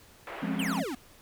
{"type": "band-pass noise", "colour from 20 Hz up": "pink", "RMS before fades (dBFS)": -41, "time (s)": [0.27, 0.8], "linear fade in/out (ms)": 2, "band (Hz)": [380, 2600], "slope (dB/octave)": 24}
{"type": "chord", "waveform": "sine", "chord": "Db major seventh", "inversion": "first", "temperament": "equal with one note detuned", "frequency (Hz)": [174.61, 207.7, 261.6, 272.3], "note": ["F3", "Ab3", "C4", "Db4"], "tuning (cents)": [0, 0, 0, -31], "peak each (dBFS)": [-34, -33, -35, -35], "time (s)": [0.42, 0.84], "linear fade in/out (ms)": 10}
{"type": "exponential sweep", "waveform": "square", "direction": "down", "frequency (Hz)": [3322, 230], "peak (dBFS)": -33, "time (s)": [0.59, 0.95], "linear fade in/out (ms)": 5}
{"effects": ["pink hiss -56 dBFS RMS until 1.21 s"]}